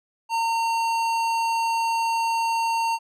sine tone with tanh clipping, 914 Hz, A#5, 34 cents flat, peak -23 dBFS, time 0.29-2.99 s, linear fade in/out 50 ms, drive 17 dB, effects none

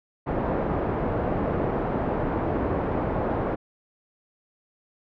white low-pass noise, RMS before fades -26 dBFS, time 0.26-3.56 s, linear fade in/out 20 ms, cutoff 600 Hz, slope 12 dB/octave, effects low-pass 2000 Hz 12 dB/octave

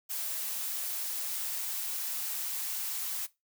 blue noise with high-pass filter sweep, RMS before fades -35 dBFS, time 0.09-3.27 s, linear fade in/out 20 ms, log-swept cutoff 530 to 840 Hz, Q 1.4, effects noise-tail reverb RT60 0.2 s tail -18 dB re dry

